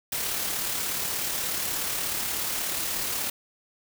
white noise with amplitude modulation, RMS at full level -28 dBFS, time 0.12-3.3 s, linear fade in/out 5 ms, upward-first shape sine, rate 36.6 Hz, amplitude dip 30%, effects none

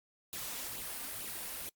white noise with flanger, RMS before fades -41 dBFS, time 0.33-1.69 s, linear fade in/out 0 ms, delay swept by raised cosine 0.26 to 4.26 ms, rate 2.2 Hz, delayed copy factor +0.6, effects noise-tail reverb RT60 0.1 s tail -26 dB re dry + Opus 48 kbps

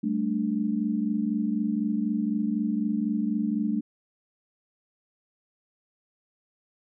sine chord, G suspended second, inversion none, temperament equal, 196 / 220 / 293.7 Hz, G3 / A3 / D4, 0 / 0 / 0 cents, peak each -30 / -26 / -30 dBFS, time 0.03-3.81 s, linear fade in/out 10 ms, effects none

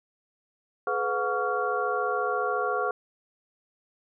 sine tone cluster, 425.8 / 500 / 722 / 1125 / 1387 Hz, G#4 / B4 / F#5 / C#6 / F6, +43 / +21 / -43 / +25 / -12 cents, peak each -31 dBFS, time 0.87-2.91 s, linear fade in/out 2 ms, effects none

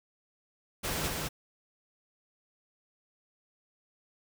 pink noise with echo, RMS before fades -33 dBFS, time 0.83-1.09 s, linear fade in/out 20 ms, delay 200 ms, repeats 1, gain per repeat -2 dB, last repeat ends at 1.29 s, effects none

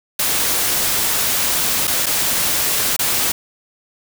white noise with dropouts, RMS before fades -18 dBFS, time 0.19-3.32 s, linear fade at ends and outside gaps 5 ms, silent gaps 1.872-1.876 / 2.06-2.065 / 2.965-2.991 s, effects none

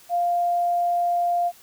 sine tone, 698.5 Hz, F5, in tune, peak -19 dBFS, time 0.09-1.52 s, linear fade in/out 50 ms, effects white hiss -51 dBFS RMS until 1.62 s

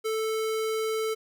square tone, 440 Hz, A4, in tune, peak -27 dBFS, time 0.04-1.15 s, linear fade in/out 20 ms, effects none

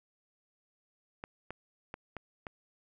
clicks, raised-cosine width 0.5 ms, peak -25 dBFS, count 5, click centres 1.239 / 1.506 / 1.941 / 2.167 / 2.468 s, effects none

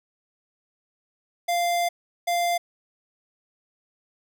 square tone bursts at uneven times, 695 Hz, F5, 9 cents flat, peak -22 dBFS, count 2, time 1.48-1.89 / 2.27-2.58 s, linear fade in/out 10 ms, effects none

